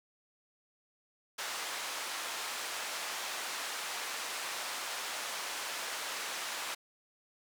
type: band-pass noise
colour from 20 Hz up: pink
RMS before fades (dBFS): -39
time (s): 1.38-6.75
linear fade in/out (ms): 10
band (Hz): 840 to 9500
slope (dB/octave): 12
effects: none